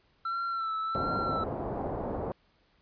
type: tone with vibrato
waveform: triangle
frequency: 1340 Hz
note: E6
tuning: 28 cents sharp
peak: -28 dBFS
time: 0.25-1.44 s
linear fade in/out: 5 ms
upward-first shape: sine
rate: 1.4 Hz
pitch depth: 40 cents each way
type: low-pass noise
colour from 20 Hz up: white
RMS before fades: -34 dBFS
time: 0.95-2.32 s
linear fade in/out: 0 ms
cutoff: 780 Hz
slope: 24 dB/octave
effects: pink hiss -68 dBFS RMS until 2.81 s + resampled to 11025 Hz